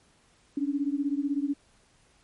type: beating tone pair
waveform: sine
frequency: 277.2 / 293.2 Hz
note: C#4 / D4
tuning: 0 / -3 cents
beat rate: 16 Hz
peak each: -28 / -29 dBFS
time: 0.57-1.54 s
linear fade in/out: 5 ms
effects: pink hiss -63 dBFS RMS until 2.23 s + MP3 48 kbps